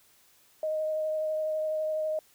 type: tone with vibrato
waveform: sine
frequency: 622.3 Hz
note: D#5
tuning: in tune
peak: -27 dBFS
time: 0.63-2.19 s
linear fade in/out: 2 ms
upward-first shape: triangle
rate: 12 Hz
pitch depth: 14 cents each way
effects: white hiss -62 dBFS RMS until 2.34 s